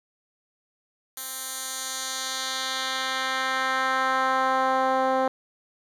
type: tone with band-pass filter sweep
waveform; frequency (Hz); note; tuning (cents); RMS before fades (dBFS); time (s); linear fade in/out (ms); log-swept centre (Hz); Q
10% pulse; 262.3; C4; +4; -26; 1.17-5.28; 2; 12000 to 570; 1.1
effects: none